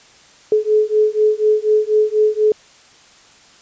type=beating tone pair; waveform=sine; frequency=425.8 / 429.9 Hz; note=G#4 / A4; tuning=+43 / -40 cents; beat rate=4.1 Hz; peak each=-15 dBFS; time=0.52-2.52 s; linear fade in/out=2 ms; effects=white hiss -47 dBFS RMS until 3.61 s + resampled to 16000 Hz